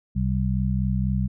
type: harmonic tone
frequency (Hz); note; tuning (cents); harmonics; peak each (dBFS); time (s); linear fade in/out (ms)
64.1; C2; -35; 1 / 2 / 3; -25 / -25 / -25; 0.15-1.28; 20
effects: none